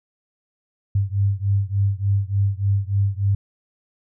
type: beating tone pair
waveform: sine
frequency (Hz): 98 / 101.4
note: G2 / G#2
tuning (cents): 0 / -41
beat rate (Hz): 3.4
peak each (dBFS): -20 / -21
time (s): 0.95-3.35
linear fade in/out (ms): 5
effects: none